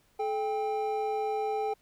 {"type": "tone pair together", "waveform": "triangle", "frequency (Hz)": [431, 792.7], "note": ["A4", "G5"], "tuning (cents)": [-36, 19], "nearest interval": "major seventh", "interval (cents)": 1055, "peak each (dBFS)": [-29, -29], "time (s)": [0.19, 1.74], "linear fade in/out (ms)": 10, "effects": ["pink hiss -67 dBFS RMS until 1.81 s"]}